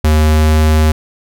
square tone with pitch glide, 77.1 to 77.73 Hz, D#2 to D#2, -15 to -1 cents, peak -8 dBFS, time 0.04-0.92 s, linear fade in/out 5 ms, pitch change +14 cents, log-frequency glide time 0.14-0.6 s, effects none

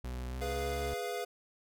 40% pulse tone with pitch glide, 62.1 to 70.11 Hz, B1 to C#2, +10 to +20 cents, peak -36 dBFS, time 0.04-0.94 s, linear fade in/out 5 ms, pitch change +210 cents, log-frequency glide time 0.28-0.67 s
square chord, F diminished, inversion first, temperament equal with one note detuned, 415.3 / 493.9 / 695.2 Hz, Ab4 / Cb5 / F5, 0 / 0 / -8 cents, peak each -40 dBFS, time 0.41-1.25 s, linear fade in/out 10 ms
effects none

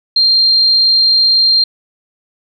sine tone, 4186 Hz, C8, in tune, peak -7 dBFS, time 0.16-1.64 s, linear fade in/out 5 ms, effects none

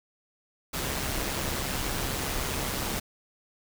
pink noise with amplitude modulation, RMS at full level -29 dBFS, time 0.73-3 s, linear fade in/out 10 ms, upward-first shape sine, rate 135 Hz, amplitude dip 40%, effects none

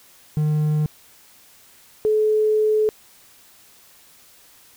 triangle / sine tone pair in turn, 152 / 429.9 Hz, D#3 / A4, -40 / -40 cents, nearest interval octave + tritone, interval 1800 cents, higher second, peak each -15 dBFS, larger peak neither, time 0.37-0.86 / 2.05-2.89 s, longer second, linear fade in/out 0 ms, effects white hiss -51 dBFS RMS until 4.76 s

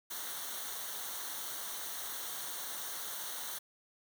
white noise with comb filter, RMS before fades -41 dBFS, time 0.1-3.59 s, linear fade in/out 10 ms, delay 0.4 ms, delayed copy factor -0.7, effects none

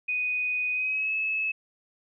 sine tone with pitch glide, 2489 to 2593 Hz, D#7 to E7, 0 to -29 cents, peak -25 dBFS, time 0.08-1.52 s, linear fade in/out 10 ms, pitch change +71 cents, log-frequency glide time 0.72-1.13 s, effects none

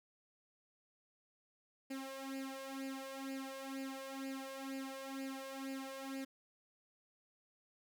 sawtooth tone with flanger, 268.8 Hz, C4, 47 cents sharp, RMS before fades -45 dBFS, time 1.9-6.25 s, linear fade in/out 10 ms, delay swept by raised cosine 0.41 to 1.81 ms, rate 2.1 Hz, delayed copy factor +0.8, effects none

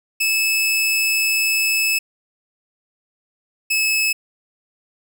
sawtooth tone pair in turn, 2607 / 2594 Hz, E7 / E7, -20 / -28 cents, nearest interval unison, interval 8 cents, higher first, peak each -13 / -13 dBFS, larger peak neither, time 0.2-1.99 / 3.7-4.13 s, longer first, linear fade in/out 10 ms, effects none

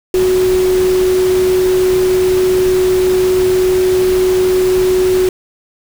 sine tone in noise, 370 Hz, F#4, in tune, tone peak -9 dBFS, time 0.14-5.29 s, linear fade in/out 2 ms, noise pink, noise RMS -24 dBFS, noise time 0.14-5.29 s, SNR +12 dB, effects none

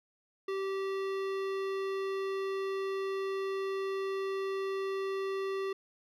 sine tone with hard clipping, 388 Hz, G4, 18 cents flat, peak -34 dBFS, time 0.48-5.73 s, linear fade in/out 5 ms, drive 16 dB, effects none

